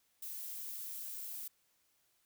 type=noise; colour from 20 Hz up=violet; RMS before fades=-44 dBFS; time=0.22-1.48 s; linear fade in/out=5 ms; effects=white hiss -75 dBFS RMS until 2.25 s